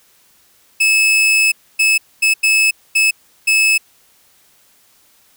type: tone bursts at uneven times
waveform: 40% pulse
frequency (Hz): 2600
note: E7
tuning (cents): -24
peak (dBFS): -9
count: 6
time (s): 0.8-1.52 / 1.79-1.98 / 2.22-2.34 / 2.43-2.71 / 2.95-3.11 / 3.47-3.78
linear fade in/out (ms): 10
effects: white hiss -53 dBFS RMS until 5.36 s